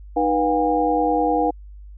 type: tone cluster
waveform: sine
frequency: 307.8 / 488.7 / 718 / 808 Hz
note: D#4 / B4 / F5 / G#5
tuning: -19 / -18 / +48 / -48 cents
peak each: -22 dBFS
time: 0.16-1.51 s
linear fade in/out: 10 ms
effects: added 50 Hz sine -37 dBFS peak until 1.97 s